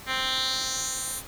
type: tone with band-pass filter sweep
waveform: 10% pulse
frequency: 261.6 Hz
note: C4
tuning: in tune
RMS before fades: -29 dBFS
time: 0.06-1.23 s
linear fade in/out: 50 ms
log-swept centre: 2400 to 11000 Hz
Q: 2.8
effects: pink hiss -44 dBFS RMS until 1.27 s